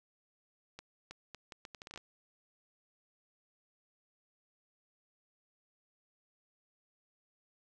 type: accelerating click train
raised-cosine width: 0.2 ms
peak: -29 dBFS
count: 12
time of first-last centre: 0.79-1.976 s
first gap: 320 ms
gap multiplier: 0.74
effects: none